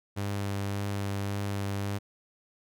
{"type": "tone with vibrato", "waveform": "sawtooth", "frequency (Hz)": 100, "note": "G2", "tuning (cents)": 35, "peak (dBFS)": -26, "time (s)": [0.16, 1.99], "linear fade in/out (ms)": 20, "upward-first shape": "sine", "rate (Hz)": 1.8, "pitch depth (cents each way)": 11, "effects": []}